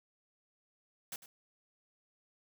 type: noise with echo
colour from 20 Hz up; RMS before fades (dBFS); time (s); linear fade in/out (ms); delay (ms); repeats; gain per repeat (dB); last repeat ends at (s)
white; -42; 1.12-1.16; 2; 100; 1; -14; 1.26
effects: none